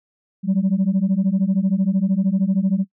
sine beating tone pair, 185 / 198 Hz, F#3 / G3, 0 / +18 cents, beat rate 13 Hz, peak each -17 dBFS, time 0.43-2.85 s, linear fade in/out 50 ms, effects noise-tail reverb RT60 0.1 s tail -23 dB re dry + tanh soft clip ceiling -12 dBFS

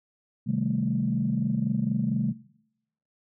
sine chord, A half-diminished seventh, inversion first, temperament equal, 130.81 / 155.56 / 196 / 220 Hz, C3 / Eb3 / G3 / A3, 0 / 0 / 0 / 0 cents, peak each -29 / -31 / -29 / -28 dBFS, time 0.46-2.33 s, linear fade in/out 20 ms, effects noise-tail reverb RT60 0.8 s tail -21 dB re dry + tanh soft clip ceiling -14 dBFS

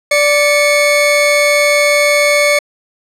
40% pulse tone pair together, 583.8 / 2201 Hz, D5 / C#7, -10 / -13 cents, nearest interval octave + major seventh, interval 2297 cents, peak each -10 / -11 dBFS, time 0.11-2.59 s, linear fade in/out 5 ms, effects low-pass 11000 Hz 12 dB/octave

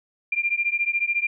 sine beating tone pair, 2382 / 2396 Hz, D7 / D7, +24 / +34 cents, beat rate 14 Hz, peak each -24 dBFS, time 0.32-1.27 s, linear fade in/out 5 ms, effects none

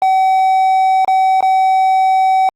triangle tone with dropouts, 760 Hz, F#5, 46 cents sharp, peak -7 dBFS, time 0.02-2.49 s, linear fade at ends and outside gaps 1 ms, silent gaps 1.048-1.078 / 1.407-1.426 s, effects Opus 32 kbps

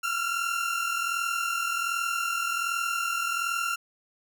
30% pulse tone pair together, 1355.6 / 1396.9 Hz, E6 / F6, +48 / 0 cents, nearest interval minor second, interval 52 cents, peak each -27 dBFS, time 0.03-3.76 s, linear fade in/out 10 ms, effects none

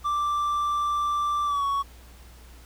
triangle tone with pitch glide, 1174.7 to 1116.5 Hz, D6 to C#6, 0 to +12 cents, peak -21 dBFS, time 0.04-1.83 s, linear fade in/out 20 ms, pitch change -88 cents, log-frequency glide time 1.45-1.64 s, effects added 60 Hz sine -46 dBFS peak until 2.65 s + pink hiss -53 dBFS RMS until 2.65 s

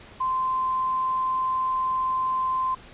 sine tone, 1038 Hz, C6, 14 cents flat, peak -22 dBFS, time 0.2-2.75 s, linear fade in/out 10 ms, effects pink hiss -47 dBFS RMS until 2.93 s + resampled to 8000 Hz

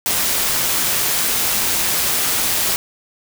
white noise with amplitude modulation, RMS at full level -17 dBFS, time 0.06-2.76 s, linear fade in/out 0 ms, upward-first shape sine, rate 172 Hz, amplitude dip 30%, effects none

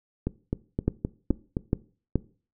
two click trains, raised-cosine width 3 ms, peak -13 / -9 dBFS, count 6 / 4, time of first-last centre 0.27-1.569 / 0.88-2.157 s, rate 3.85 / 2.35 Hz, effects noise-tail reverb RT60 0.4 s tail -20 dB re dry

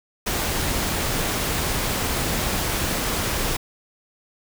pink noise, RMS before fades -24 dBFS, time 0.26-3.57 s, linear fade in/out 10 ms, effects none

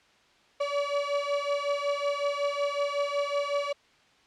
35% pulse beating tone pair, 569 / 574.4 Hz, C#5 / D5, +45 / -39 cents, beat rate 5.4 Hz, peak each -28 dBFS, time 0.6-3.73 s, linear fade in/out 10 ms, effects white hiss -61 dBFS RMS until 4.26 s + low-pass 4000 Hz 12 dB/octave

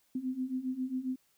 sine beating tone pair, 253.1 / 260.5 Hz, B3 / C4, +43 / -7 cents, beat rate 7.4 Hz, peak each -37 / -34 dBFS, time 0.15-1.16 s, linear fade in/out 5 ms, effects white hiss -71 dBFS RMS until 1.37 s

